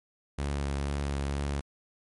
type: tone with vibrato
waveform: sawtooth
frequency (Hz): 70.4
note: C#2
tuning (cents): +27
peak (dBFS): -25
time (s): 0.38-1.61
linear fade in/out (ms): 10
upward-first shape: sine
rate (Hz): 2.1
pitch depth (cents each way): 18
effects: MP3 48 kbps